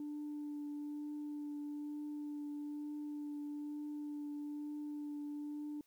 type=tone with vibrato; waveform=sine; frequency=294.7 Hz; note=D4; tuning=6 cents sharp; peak=-39 dBFS; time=0-5.81 s; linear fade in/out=2 ms; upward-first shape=triangle; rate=1.1 Hz; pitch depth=14 cents each way; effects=tanh soft clip ceiling -38 dBFS + white hiss -75 dBFS RMS until 5.86 s